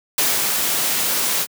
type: noise with ADSR envelope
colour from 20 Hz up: white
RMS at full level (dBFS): -17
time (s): 0.18-1.47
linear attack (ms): 4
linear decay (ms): 210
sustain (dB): -3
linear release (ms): 54
effects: high-pass 150 Hz 12 dB/octave